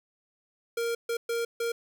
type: tone bursts at uneven times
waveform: square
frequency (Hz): 466.2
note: A#4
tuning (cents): 0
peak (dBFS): -28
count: 4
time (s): 0.77-0.95 / 1.09-1.17 / 1.29-1.45 / 1.6-1.72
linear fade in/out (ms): 5
effects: 10-bit